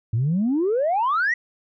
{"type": "exponential sweep", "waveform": "sine", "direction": "up", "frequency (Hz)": [105.7, 1986], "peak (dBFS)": -17, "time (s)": [0.13, 1.34], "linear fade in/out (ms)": 5, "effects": ["tanh soft clip ceiling -15 dBFS"]}